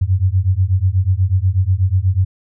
sine beating tone pair, 89.9 / 98.1 Hz, F#2 / G2, -49 / +2 cents, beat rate 8.2 Hz, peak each -15 dBFS, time 0.01-2.25 s, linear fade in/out 10 ms, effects none

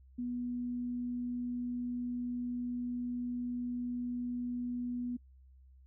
sine tone, 244.4 Hz, B3, 18 cents flat, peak -34 dBFS, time 0.18-5.17 s, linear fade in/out 10 ms, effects noise-tail reverb RT60 0.1 s tail -23 dB re dry + added 65 Hz sine -56 dBFS peak until 5.86 s

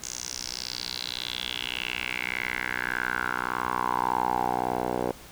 10% pulse tone with band-pass filter sweep, 61.74 Hz, B1, in tune, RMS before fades -30 dBFS, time 0.02-5.12 s, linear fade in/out 10 ms, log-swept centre 6700 to 570 Hz, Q 4.6, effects pink hiss -47 dBFS RMS until 5.31 s

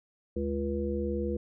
harmonic tone with a mistuned harmonic, 69.3 Hz, C#2, in tune, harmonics 1 / 3 / 5 / 7, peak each -34 / -34 / -34 / -34 dBFS, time 0.36-1.37 s, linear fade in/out 5 ms, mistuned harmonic 1, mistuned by +130 cents, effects none

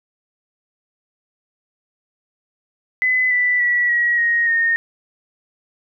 sine tone with pitch steps, 2015 / 1979.2 / 1944.1 / 1909.6 / 1875.7 / 1842.4 Hz, B6 / B6 / B6 / A#6 / A#6 / A#6, +34 / +3 / -28 / +41 / +10 / -21 cents, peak -14 dBFS, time 3.02-4.76 s, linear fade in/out 0 ms, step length 290 ms, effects none

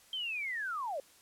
sine linear sweep, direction down, 3176 to 518 Hz, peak -34 dBFS, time 0.13-1 s, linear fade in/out 2 ms, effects white hiss -61 dBFS RMS until 1.21 s + low-pass 12000 Hz 12 dB/octave

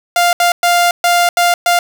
sawtooth tone bursts at uneven times, 699 Hz, F5, 1 cent sharp, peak -5 dBFS, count 6, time 0.16-0.33 / 0.4-0.52 / 0.63-0.91 / 1.04-1.29 / 1.37-1.54 / 1.66-1.79 s, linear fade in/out 2 ms, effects none

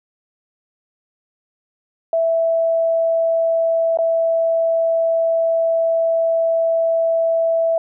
sine tone with dropouts, 659.3 Hz, E5, in tune, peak -14 dBFS, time 2.13-7.78 s, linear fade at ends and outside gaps 2 ms, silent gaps 3.973-3.987 s, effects none

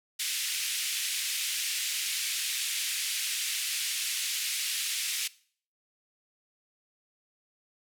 pink band-pass noise, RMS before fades -32 dBFS, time 0.19-5.28 s, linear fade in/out 10 ms, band 2300 to 13000 Hz, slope 24 dB/octave, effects noise-tail reverb RT60 0.5 s tail -20 dB re dry

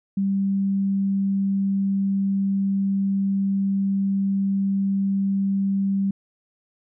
sine tone, 196 Hz, G3, in tune, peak -19 dBFS, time 0.17-6.11 s, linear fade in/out 5 ms, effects none

